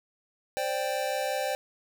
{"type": "chord", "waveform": "square", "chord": "C suspended second", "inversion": "none", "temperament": "just", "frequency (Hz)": [523.3, 588.7, 784.9], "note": ["C5", "D5", "G5"], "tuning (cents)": [0, 4, 2], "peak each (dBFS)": -33, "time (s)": [0.57, 1.55], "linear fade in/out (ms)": 0, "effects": []}